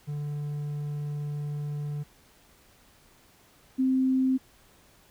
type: tone pair in turn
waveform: triangle / sine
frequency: 146.83 / 261.1 Hz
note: D3 / C4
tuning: 0 / -3 cents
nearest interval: minor seventh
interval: 997 cents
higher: second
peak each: -28 / -21 dBFS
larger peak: second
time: 0.07-2.04 / 3.78-4.38 s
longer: first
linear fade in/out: 20 ms
effects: pink hiss -59 dBFS RMS until 5.1 s